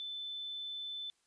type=tone; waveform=sine; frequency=3520 Hz; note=A7; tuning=in tune; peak=-39 dBFS; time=0-1.1 s; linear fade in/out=0 ms; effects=white hiss -75 dBFS RMS until 1.26 s + resampled to 22050 Hz